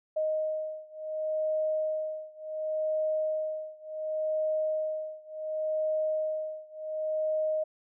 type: beating tone pair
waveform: sine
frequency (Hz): 622.3 / 622.99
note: D#5 / D#5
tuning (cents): 0 / +2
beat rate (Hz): 0.69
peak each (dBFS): -31 / -32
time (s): 0.16-7.64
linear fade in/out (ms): 10
effects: none